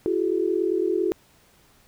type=tone cluster; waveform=sine; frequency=336.9 / 374.7 / 424.7 Hz; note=E4 / F#4 / G#4; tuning=+38 / +22 / +39 cents; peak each=-25 / -24 / -26 dBFS; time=0.06-1.12 s; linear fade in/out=0 ms; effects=pink hiss -58 dBFS RMS until 1.87 s